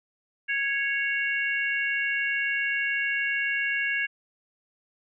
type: harmonic tone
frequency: 553 Hz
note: C#5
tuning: 4 cents flat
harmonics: 3 / 4 / 5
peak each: -27 / -29 / -31 dBFS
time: 0.48-4.07 s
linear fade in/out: 20 ms
effects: none